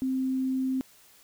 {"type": "tone", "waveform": "sine", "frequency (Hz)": 261.6, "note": "C4", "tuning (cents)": 0, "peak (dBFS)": -25, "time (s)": [0.02, 0.81], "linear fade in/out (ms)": 0, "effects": ["white hiss -57 dBFS RMS until 1.23 s"]}